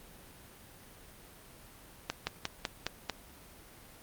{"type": "slowing click train", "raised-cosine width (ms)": 0.2, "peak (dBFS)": -14, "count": 6, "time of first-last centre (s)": [2.1, 3.097], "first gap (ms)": 170, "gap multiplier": 1.08, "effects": ["pink hiss -54 dBFS RMS until 4.02 s", "Opus 32 kbps"]}